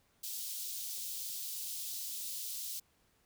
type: high-pass noise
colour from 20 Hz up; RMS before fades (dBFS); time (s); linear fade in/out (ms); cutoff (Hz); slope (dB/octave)
white; -41; 0.23-2.8; 10; 3500; 24
effects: pink hiss -72 dBFS RMS until 3.25 s